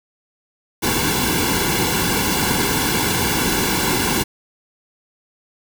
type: noise with comb filter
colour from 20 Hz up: pink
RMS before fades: -19 dBFS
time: 0.82-4.24 s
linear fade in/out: 20 ms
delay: 1.6 ms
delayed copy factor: -0.8
effects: none